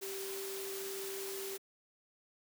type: tone in noise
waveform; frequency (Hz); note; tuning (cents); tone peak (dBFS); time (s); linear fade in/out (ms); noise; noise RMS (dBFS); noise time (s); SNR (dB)
sine; 389.9; G4; -9; -41; 0.01-1.58; 20; white; -44; 0.01-1.58; 0
effects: high-pass 200 Hz 12 dB/octave